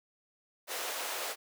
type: high-pass noise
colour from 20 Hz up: pink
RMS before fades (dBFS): -37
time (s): 0.67-1.36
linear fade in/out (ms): 50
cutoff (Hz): 460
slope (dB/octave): 24
effects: none